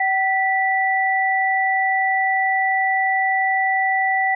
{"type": "tone pair together", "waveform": "sine", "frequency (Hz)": [765.5, 1966], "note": ["G5", "B6"], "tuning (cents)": [-41, -8], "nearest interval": "octave + major third", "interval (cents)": 1633, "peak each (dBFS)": -19, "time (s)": [0, 4.35], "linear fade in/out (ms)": 5, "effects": []}